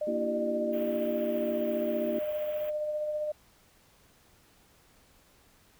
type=tone with tremolo; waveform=sine; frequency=604 Hz; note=D5; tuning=48 cents sharp; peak=-28 dBFS; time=0.01-3.32 s; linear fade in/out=5 ms; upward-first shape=sine; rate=15 Hz; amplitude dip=30%
type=chord; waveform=sine; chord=E half-diminished seventh; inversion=second; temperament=equal with one note detuned; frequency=233.1 / 293.7 / 329.6 / 385.5 Hz; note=Bb3 / D4 / E4 / G4; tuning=0 / 0 / 0 / -29 cents; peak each=-34 / -40 / -35 / -37 dBFS; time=0.07-2.19 s; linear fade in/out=5 ms
type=band-stop noise; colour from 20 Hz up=white; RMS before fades=-47 dBFS; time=0.72-2.71 s; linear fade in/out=20 ms; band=3300 to 14000 Hz; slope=96 dB/octave
effects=pink hiss -62 dBFS RMS until 5.79 s